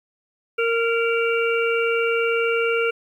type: harmonic tone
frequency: 462.2 Hz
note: A#4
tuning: 15 cents flat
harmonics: 1 / 3 / 5 / 6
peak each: -20 / -25 / -27 / -28 dBFS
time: 0.58-2.91 s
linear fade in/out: 10 ms
effects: 9-bit